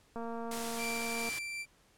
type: click train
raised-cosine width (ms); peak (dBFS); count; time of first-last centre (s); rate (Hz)
1; -28; 262; 0.16-1.29; 231
type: noise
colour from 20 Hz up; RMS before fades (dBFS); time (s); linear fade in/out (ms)
white; -40; 0.51-1.39; 5
type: tone with tremolo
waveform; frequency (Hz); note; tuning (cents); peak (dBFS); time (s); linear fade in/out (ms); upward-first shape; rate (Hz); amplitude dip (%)
40% pulse; 2349; D7; 0; -35; 0.77-1.66; 50; triangle; 2.4; 25
effects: pink hiss -66 dBFS RMS until 1.97 s + low-pass 11000 Hz 12 dB/octave